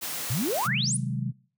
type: high-pass noise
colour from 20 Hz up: white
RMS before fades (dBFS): -33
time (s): 0.01-0.68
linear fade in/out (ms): 20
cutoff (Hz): 110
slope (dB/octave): 24
type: exponential sweep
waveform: sine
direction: up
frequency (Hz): 104.1 to 10548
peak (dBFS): -25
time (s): 0.3-0.97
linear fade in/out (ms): 5
type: chord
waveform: sine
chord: Ab dominant seventh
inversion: first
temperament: just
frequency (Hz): 129.78 / 155.74 / 186.89 / 207.7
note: C3 / Eb3 / Gb3 / Ab3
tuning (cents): -14 / +2 / +18 / 0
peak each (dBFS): -29 / -34 / -34 / -34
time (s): 0.65-1.32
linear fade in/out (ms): 20
effects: noise-tail reverb RT60 0.4 s tail -20 dB re dry